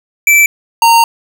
square tone pair in turn, 2326 / 923.1 Hz, D7 / A#5, -17 / -17 cents, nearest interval octave + major third, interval 1600 cents, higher first, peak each -5 dBFS, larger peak neither, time 0.27-0.46 / 0.82-1.04 s, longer second, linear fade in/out 2 ms, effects none

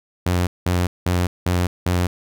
sawtooth tone bursts, 89.2 Hz, F2, 37 cents sharp, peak -13 dBFS, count 5, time 0.26-2.07 s, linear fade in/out 5 ms, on 210 ms, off 190 ms, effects none

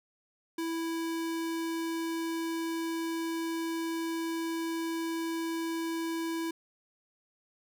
square tone, 329.6 Hz, E4, in tune, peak -32 dBFS, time 0.58-6.51 s, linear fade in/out 5 ms, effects none

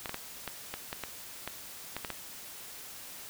clicks, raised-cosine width 0.3 ms, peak -19 dBFS, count 11, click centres 0.058 / 0.094 / 0.144 / 0.477 / 0.74 / 0.929 / 1.037 / 1.476 / 1.966 / 2.048 / 2.103 s, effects white hiss -46 dBFS RMS until 3.29 s

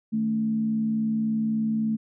sine tone with frequency modulation, 220 Hz, A3, in tune, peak -22 dBFS, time 0.12-1.97 s, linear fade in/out 20 ms, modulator 63.6 Hz, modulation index 0.35, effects none

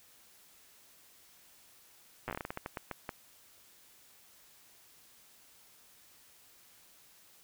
slowing click train, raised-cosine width 0.5 ms, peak -22 dBFS, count 15, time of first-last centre 2.28-3.092 s, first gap 8 ms, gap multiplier 1.27, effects white hiss -61 dBFS RMS until 7.43 s

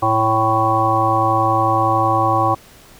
harmonic tone, 110.8 Hz, A2, 13 cents sharp, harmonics 1 / 3 / 5 / 7 / 9 / 10, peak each -22 / -23 / -23 / -18 / -21 / -18 dBFS, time 0.02-2.55 s, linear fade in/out 10 ms, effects pink hiss -45 dBFS RMS until 2.99 s

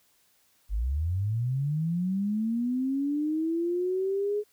sine linear sweep, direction up, 46.25 to 421.8 Hz, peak -25 dBFS, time 0.69-4.44 s, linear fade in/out 50 ms, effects white hiss -66 dBFS RMS until 4.52 s

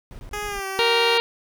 brown noise bursts, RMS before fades -38 dBFS, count 5, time 0.11-0.594 s, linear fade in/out 0 ms, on 80 ms, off 21 ms
10% pulse tone with pitch glide, 415.3 to 385.3 Hz, G#4 to G4, 0 to -30 cents, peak -19 dBFS, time 0.33-1.18 s, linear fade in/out 5 ms, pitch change -130 cents, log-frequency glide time 0.46-0.66 s
harmonic tone, 466.2 Hz, A#4, in tune, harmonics 1 / 2 / 3 / 4 / 5 / 6 / 7 / 8 / 9 / 10, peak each -21 / -24 / -30 / -30 / -27 / -24 / -31 / -28 / -28 / -37 dBFS, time 0.79-1.2 s, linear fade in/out 0 ms
effects none

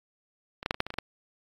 clicks, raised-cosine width 0.3 ms, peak -22 / -12 / -7 / -21 / -8 / -20 / -19 / -24 / -13 dBFS, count 9, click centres 0.629 / 0.661 / 0.709 / 0.744 / 0.804 / 0.866 / 0.904 / 0.94 / 0.986 s, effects AAC 32 kbps

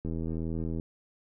click train, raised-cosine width 3 ms, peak -22 dBFS, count 62, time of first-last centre 0.05-0.798 s, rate 81.5 Hz, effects none

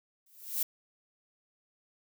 violet noise with exponential growth, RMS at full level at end -27 dBFS, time 0.26-0.63 s, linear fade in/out 5 ms, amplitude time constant 79 ms, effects none

